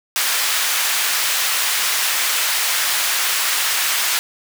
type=high-pass noise; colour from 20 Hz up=pink; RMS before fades=-19 dBFS; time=0.16-4.19 s; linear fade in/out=0 ms; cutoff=1500 Hz; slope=12 dB/octave; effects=none